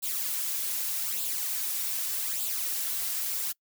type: noise with flanger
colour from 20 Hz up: blue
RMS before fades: -31 dBFS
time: 0.02-3.53 s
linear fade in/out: 20 ms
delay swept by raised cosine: 0.25 to 4.45 ms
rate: 0.83 Hz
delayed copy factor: +0.65
effects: noise-tail reverb RT60 0.1 s tail -25 dB re dry